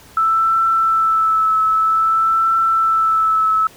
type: tone with vibrato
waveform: sine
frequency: 1318.5 Hz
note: E6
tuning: in tune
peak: -12 dBFS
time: 0.17-3.67 s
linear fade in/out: 2 ms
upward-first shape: triangle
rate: 0.52 Hz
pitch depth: 26 cents each way
effects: pink hiss -44 dBFS RMS until 3.76 s